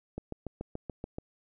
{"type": "click train", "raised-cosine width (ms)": 2, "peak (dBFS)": -23, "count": 8, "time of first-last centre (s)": [0.18, 1.184], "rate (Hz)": 6.97, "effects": []}